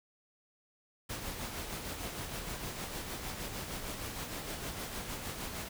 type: noise with tremolo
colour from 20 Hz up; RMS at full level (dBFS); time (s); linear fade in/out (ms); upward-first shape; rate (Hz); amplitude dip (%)
pink; -39; 1.09-5.69; 10; sine; 6.5; 40
effects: none